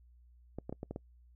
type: clicks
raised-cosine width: 2 ms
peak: -26 dBFS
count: 6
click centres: 0.586 / 0.695 / 0.726 / 0.831 / 0.91 / 0.961 s
effects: noise-tail reverb RT60 0.1 s tail -26 dB re dry + added 60 Hz sine -58 dBFS peak until 1.35 s